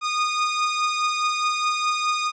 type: beating tone pair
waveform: sawtooth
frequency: 1230 / 1234.8 Hz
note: D#6 / D#6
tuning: -20 / -14 cents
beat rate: 4.8 Hz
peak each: -18 / -25 dBFS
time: 0.01-2.32 s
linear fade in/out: 50 ms
effects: resampled to 16000 Hz